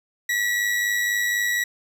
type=tone with amplitude modulation; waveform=40% pulse; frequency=1932 Hz; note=B6; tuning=39 cents flat; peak=-18 dBFS; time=0.29-1.64 s; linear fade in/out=5 ms; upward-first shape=sine; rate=104 Hz; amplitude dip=40%; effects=none